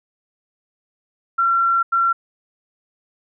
sine tone bursts at uneven times, 1363 Hz, F6, 43 cents flat, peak -14 dBFS, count 2, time 1.38-1.83 / 1.92-2.13 s, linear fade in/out 10 ms, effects none

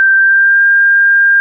sine tone with pitch glide, 1568 to 1601.9 Hz, G6 to G6, 0 to +37 cents, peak -5 dBFS, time 0-1.4 s, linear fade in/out 0 ms, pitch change +37 cents, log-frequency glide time 0.15-0.63 s, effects none

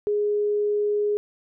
sine tone, 415.3 Hz, G#4, in tune, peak -20 dBFS, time 0.07-1.17 s, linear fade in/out 0 ms, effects none

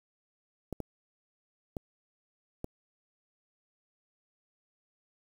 clicks, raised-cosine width 2 ms, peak -22 dBFS, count 4, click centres 0.727 / 0.803 / 1.768 / 2.644 s, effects 8-bit

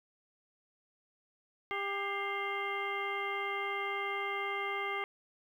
harmonic tone with a mistuned harmonic, 398.1 Hz, G4, 27 cents sharp, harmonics 1 / 2 / 3 / 4 / 5 / 7 / 8, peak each -40 / -41 / -39 / -48 / -37 / -48 / -49 dBFS, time 1.71-5.04 s, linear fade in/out 0 ms, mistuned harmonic 5, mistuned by +91 cents, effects 11-bit

